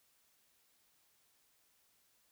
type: silence
effects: white hiss -73 dBFS RMS until 2.31 s